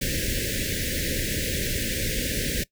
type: band-stop noise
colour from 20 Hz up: pink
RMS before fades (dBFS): -27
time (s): 0.01-2.64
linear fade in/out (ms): 10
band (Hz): 580 to 1600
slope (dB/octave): 96
effects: noise-tail reverb RT60 0.1 s tail -20 dB re dry